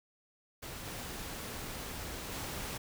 pink noise with level steps, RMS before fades -44 / -42 / -40 dBFS, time 0.62-2.78 s, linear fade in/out 10 ms, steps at 0.85 / 2.31 s, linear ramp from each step 10 ms, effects none

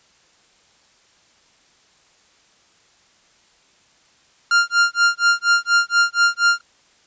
45% pulse tone with tremolo, 1396.9 Hz, F6, in tune, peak -11 dBFS, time 4.51-6.61 s, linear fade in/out 2 ms, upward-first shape sine, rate 4.2 Hz, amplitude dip 100%, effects white hiss -56 dBFS RMS until 7.06 s + resampled to 16000 Hz

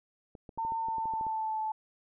clicks, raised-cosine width 2 ms, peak -33 dBFS, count 11, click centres 0.352 / 0.492 / 0.576 / 0.65 / 0.721 / 0.885 / 0.983 / 1.056 / 1.137 / 1.211 / 1.267 s
sine tone with pitch glide, 904 to 871.2 Hz, A5 to A5, +47 to -17 cents, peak -30 dBFS, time 0.58-1.72 s, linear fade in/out 5 ms, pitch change -64 cents, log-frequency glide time 0.78-1.6 s
effects none

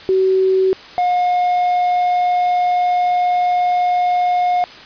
sine / triangle tone pair in turn, 378.7 / 717.4 Hz, F#4 / F5, +40 / +46 cents, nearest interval major seventh, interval 1106 cents, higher second, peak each -11 dBFS, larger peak neither, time 0.09-0.73 / 0.98-4.64 s, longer second, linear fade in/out 0 ms, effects white hiss -37 dBFS RMS until 4.85 s + resampled to 11025 Hz

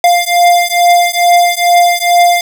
square beating tone pair, 698.5 / 700.8 Hz, F5 / F5, 0 / +6 cents, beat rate 2.3 Hz, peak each -10 dBFS, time 0.04-2.41 s, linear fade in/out 2 ms, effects none

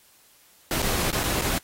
pink noise with dropouts, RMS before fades -26 dBFS, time 0.71-1.58 s, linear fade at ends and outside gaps 1 ms, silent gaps 0.82-0.826 / 1.107-1.128 / 1.233-1.238 / 1.411-1.421 s, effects white hiss -57 dBFS RMS until 1.63 s + AAC 48 kbps

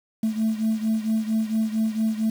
sine beating tone pair, 219 / 223.4 Hz, A3 / A3, -8 / +27 cents, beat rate 4.4 Hz, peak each -21 / -24 dBFS, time 0.23-2.3 s, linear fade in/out 5 ms, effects tanh soft clip ceiling -17 dBFS + 7-bit

